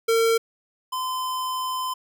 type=tone pair in turn; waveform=square; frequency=455.2 / 1024.8 Hz; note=A#4 / C6; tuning=-41 / -36 cents; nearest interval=octave + major second; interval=1405 cents; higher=second; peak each=-18 / -26 dBFS; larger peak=first; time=0.08-0.38 / 0.92-1.94 s; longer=second; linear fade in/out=10 ms; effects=none